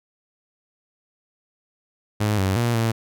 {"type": "tone with pitch steps", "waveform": "sawtooth", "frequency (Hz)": [105.6, 95.6, 118.7, 113.8], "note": ["G#2", "G2", "A#2", "A#2"], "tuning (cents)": [29, -43, 32, -41], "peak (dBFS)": -15, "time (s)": [2.2, 2.92], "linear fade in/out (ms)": 10, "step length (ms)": 180, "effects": []}